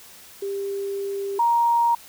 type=tone pair in turn; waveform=sine; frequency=396.4 / 938.2 Hz; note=G4 / A#5; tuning=+19 / +11 cents; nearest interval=octave + minor third; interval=1492 cents; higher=second; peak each=-25 / -16 dBFS; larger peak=second; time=0.42-1.39 / 1.39-1.95 s; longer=first; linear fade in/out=5 ms; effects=white hiss -46 dBFS RMS until 2.08 s